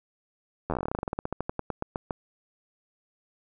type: slowing click train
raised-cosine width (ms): 1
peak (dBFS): -15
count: 27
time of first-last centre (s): 0.7-2.108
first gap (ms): 11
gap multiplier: 1.11
effects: none